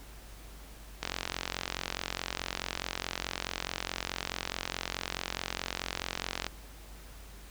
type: click train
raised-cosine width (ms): 0.2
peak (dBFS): -14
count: 244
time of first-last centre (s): 1.03-6.466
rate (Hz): 44.7
effects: added 50 Hz sine -48 dBFS peak until 7.5 s + pink hiss -53 dBFS RMS until 7.5 s

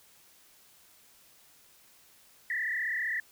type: tone with frequency modulation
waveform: sine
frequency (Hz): 1864.7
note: A#6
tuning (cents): 0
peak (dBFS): -29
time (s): 2.5-3.2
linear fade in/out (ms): 2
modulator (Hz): 35.3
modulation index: 3.5
effects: white hiss -60 dBFS RMS until 3.31 s

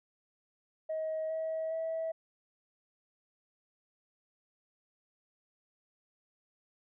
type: tone with pitch steps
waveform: sine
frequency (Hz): 633 / 641.1 / 649.3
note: D#5 / E5 / E5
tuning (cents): +30 / -48 / -26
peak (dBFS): -31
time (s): 0.89-2.12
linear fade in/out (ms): 10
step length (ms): 410
effects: tanh soft clip ceiling -29 dBFS

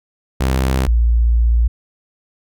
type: tone pair in turn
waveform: sawtooth / sine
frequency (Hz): 65.41 / 57.88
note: C2 / A#1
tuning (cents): 0 / -12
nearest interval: major second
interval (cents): 212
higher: first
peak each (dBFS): -10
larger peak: neither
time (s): 0.4-0.87 / 0.87-1.68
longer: second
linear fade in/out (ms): 10
effects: none

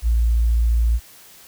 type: tone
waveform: sine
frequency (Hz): 57.4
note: A#1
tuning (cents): -26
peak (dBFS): -14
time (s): 0.02-1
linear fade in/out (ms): 50
effects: white hiss -46 dBFS RMS until 1.47 s

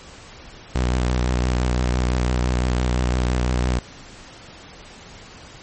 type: tone with vibrato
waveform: sawtooth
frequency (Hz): 61.74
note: B1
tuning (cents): 0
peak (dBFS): -14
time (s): 0.75-3.79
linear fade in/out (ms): 5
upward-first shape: sine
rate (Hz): 5.9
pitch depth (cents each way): 36
effects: pink hiss -42 dBFS RMS until 5.62 s + MP3 32 kbps

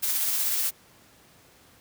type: noise with tremolo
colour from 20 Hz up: blue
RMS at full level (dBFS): -25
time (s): 0.02-0.71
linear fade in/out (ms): 20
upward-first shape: sine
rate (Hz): 16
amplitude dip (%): 25
effects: pink hiss -56 dBFS RMS until 1.8 s + high-pass 80 Hz 12 dB/octave

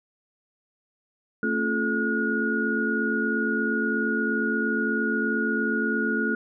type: tone cluster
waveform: sine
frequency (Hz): 224.4 / 272.9 / 346.5 / 429.6 / 1443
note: A3 / C#4 / F4 / A4 / F#6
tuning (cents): +34 / -27 / -14 / -41 / -44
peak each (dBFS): -27 / -31 / -32 / -31 / -26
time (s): 1.43-6.35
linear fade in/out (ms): 2
effects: none

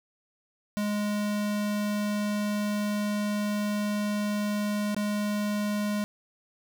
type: tone with dropouts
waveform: square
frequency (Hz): 207.7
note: G#3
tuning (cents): 0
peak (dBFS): -27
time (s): 0.77-6.04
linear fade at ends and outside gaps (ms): 0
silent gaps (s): 4.946-4.965
effects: none

